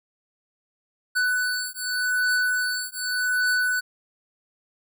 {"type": "beating tone pair", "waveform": "square", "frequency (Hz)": [1492, 1492.85], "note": ["F#6", "F#6"], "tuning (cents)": [14, 15], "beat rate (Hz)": 0.85, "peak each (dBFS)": [-26, -26], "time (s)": [1.15, 3.81], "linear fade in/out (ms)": 20, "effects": []}